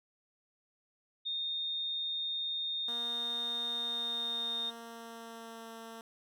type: tone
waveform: sine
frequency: 3669 Hz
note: A#7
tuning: 28 cents flat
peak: -33 dBFS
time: 1.25-4.71 s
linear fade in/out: 20 ms
type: tone with pitch glide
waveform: 10% pulse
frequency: 236.2 to 227 Hz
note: A#3 to A#3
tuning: +23 to -46 cents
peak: -37 dBFS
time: 2.88-6.01 s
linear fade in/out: 2 ms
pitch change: -69 cents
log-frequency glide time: 3.74-5.71 s
effects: none